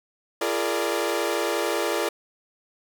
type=chord; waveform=sawtooth; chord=Bb dominant seventh; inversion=second; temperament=equal with one note detuned; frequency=341.1 / 415.3 / 466.2 / 587.3 Hz; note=F4 / Ab4 / Bb4 / D5; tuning=-41 / 0 / 0 / 0 cents; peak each=-25 dBFS; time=0.41-2.09 s; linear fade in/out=5 ms; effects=none